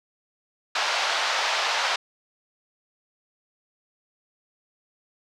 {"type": "band-pass noise", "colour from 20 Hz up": "pink", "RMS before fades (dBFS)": -25, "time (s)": [0.75, 1.96], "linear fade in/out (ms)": 5, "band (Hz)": [680, 5400], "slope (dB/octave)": 24, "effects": []}